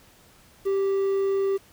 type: tone with quantisation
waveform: triangle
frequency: 391.1 Hz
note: G4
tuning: 4 cents flat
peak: -19 dBFS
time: 0.65-1.58 s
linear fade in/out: 20 ms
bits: 8
effects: pink hiss -55 dBFS RMS until 1.72 s